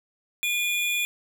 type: tone pair together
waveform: square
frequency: 2429 / 3435 Hz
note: D#7 / A7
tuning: -42 / -42 cents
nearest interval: tritone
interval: 600 cents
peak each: -25 / -31 dBFS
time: 0.43-1.05 s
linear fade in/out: 0 ms
effects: none